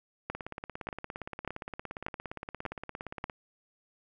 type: two click trains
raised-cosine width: 0.5 ms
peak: -18 / -23 dBFS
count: 6 / 52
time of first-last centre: 0.3-3.241 / 0.35-3.298 s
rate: 1.7 / 17.3 Hz
effects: none